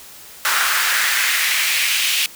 pink noise with high-pass filter sweep, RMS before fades -18 dBFS, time 0.45-2.26 s, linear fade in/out 0 ms, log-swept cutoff 1300 to 2800 Hz, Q 2.3, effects white hiss -40 dBFS RMS until 2.35 s

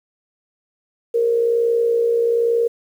sine tone with amplitude modulation, 466.2 Hz, A#4, in tune, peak -12 dBFS, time 1.14-2.68 s, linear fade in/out 10 ms, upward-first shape sine, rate 61.1 Hz, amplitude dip 50%, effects 8-bit

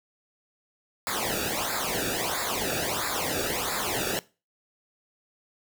pink noise with flanger, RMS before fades -29 dBFS, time 1.07-4.19 s, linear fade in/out 0 ms, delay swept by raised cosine 0.33 to 0.98 ms, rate 1.5 Hz, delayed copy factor -0.9, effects noise-tail reverb RT60 0.3 s tail -20 dB re dry

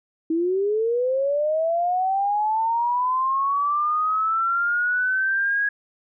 sine linear sweep, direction up, 316.9 to 1661.2 Hz, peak -19 dBFS, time 0.3-5.69 s, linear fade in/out 5 ms, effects none

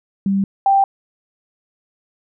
sine tone pair in turn, 196 / 785.7 Hz, G3 / G5, 0 / +4 cents, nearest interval 2 octaves, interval 2404 cents, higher second, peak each -14 / -10 dBFS, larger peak second, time 0.26-0.44 / 0.66-0.84 s, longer neither, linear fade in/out 2 ms, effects none

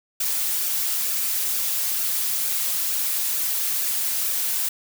blue noise with flanger, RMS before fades -24 dBFS, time 0.2-4.69 s, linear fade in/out 5 ms, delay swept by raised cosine 0.95 to 6.25 ms, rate 2.2 Hz, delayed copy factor -0.5, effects none

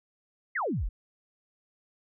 sine exponential sweep, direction down, 2217 to 30.87 Hz, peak -27 dBFS, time 0.55-0.89 s, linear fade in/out 10 ms, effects none

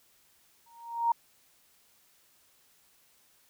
sine tone with exponential growth, 932.3 Hz, A#5, in tune, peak -20 dBFS, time 0.66-1.12 s, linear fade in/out 5 ms, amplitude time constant 100 ms, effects white hiss -65 dBFS RMS until 3.49 s

